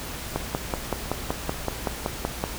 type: click train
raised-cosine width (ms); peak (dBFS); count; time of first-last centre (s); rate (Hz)
1; -10; 12; 0.36-2.439; 5.29
effects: added 60 Hz sine -40 dBFS peak until 2.58 s + pink hiss -35 dBFS RMS until 2.58 s